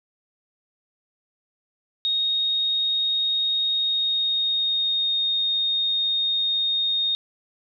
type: tone with pitch glide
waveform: sine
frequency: 3730 to 3698 Hz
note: A#7 to A#7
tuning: 0 to -15 cents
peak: -20 dBFS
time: 2.05-7.15 s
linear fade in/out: 0 ms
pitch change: -15 cents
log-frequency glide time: 3.74-5.22 s
effects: none